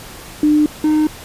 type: tone pair in turn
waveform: sine / triangle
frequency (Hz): 300.6 / 306.9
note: D4 / D#4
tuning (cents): +40 / -24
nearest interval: unison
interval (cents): 36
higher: second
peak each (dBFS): -9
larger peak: neither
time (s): 0.43-0.66 / 0.84-1.07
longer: neither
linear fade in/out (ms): 2
effects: pink hiss -35 dBFS RMS until 1.24 s + resampled to 32000 Hz